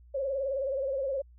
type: tone with vibrato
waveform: sine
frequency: 542 Hz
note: C#5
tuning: 39 cents flat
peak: -28 dBFS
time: 0.14-1.22 s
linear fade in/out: 10 ms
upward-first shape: sine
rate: 19 Hz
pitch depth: 76 cents each way
effects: added 60 Hz sine -52 dBFS peak until 1.38 s